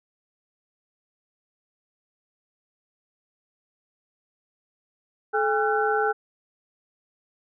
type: tone cluster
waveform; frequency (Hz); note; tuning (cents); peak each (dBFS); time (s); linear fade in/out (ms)
sine; 431.3 / 808 / 1363 / 1502; A4 / G#5 / F6 / F#6; -35 / -48 / -43 / +26; -24 / -25 / -28 / -28; 5.33-6.13; 20
effects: none